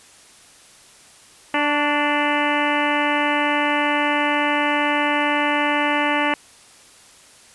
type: harmonic tone with a mistuned harmonic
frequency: 293.7 Hz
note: D4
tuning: in tune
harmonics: 1 / 2 / 3 / 4 / 5 / 6 / 7 / 8 / 9 / 10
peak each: -24 / -26 / -23 / -27 / -29 / -26 / -26 / -31 / -29 / -31 dBFS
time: 1.54-6.34 s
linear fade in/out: 2 ms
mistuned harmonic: 4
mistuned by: -36 cents
effects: white hiss -48 dBFS RMS until 7.54 s + resampled to 24000 Hz